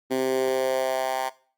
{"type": "tone with high-pass filter sweep", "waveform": "10% pulse", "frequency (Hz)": 130.81, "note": "C3", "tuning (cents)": 0, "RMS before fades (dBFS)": -25, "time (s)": [0.1, 1.3], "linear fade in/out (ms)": 20, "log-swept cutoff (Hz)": [300, 870], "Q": 3.1, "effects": ["noise-tail reverb RT60 0.4 s tail -18 dB re dry", "Opus 32 kbps"]}